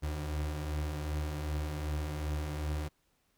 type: beating tone pair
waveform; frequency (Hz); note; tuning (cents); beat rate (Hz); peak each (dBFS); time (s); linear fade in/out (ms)
35% pulse; 73.1 / 75.7; D2 / D#2; -7 / -47; 2.6; -40 / -32; 0.02-2.89; 20
effects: pink hiss -74 dBFS RMS until 3.37 s